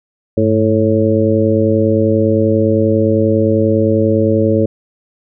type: harmonic tone with a mistuned harmonic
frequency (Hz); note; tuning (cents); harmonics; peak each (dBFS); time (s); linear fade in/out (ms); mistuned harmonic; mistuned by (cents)
110; A2; 0; 1 / 2 / 3 / 4 / 5; -16 / -16 / -16 / -16 / -16; 0.37-4.66; 5; 1; -120
effects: none